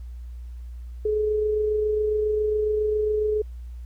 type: tone with amplitude modulation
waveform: sine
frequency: 425.6 Hz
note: G#4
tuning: 42 cents sharp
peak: -19 dBFS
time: 1.05-3.42 s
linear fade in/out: 5 ms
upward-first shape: sine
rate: 27.3 Hz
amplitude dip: 30%
effects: added 60 Hz sine -34 dBFS peak until 3.85 s + pink hiss -64 dBFS RMS until 3.85 s